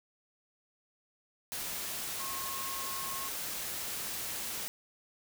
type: tone in noise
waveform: sine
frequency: 1081 Hz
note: C#6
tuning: 44 cents flat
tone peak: -41 dBFS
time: 2.2-3.28 s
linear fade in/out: 0 ms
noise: white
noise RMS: -38 dBFS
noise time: 1.52-4.68 s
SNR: -6 dB
effects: none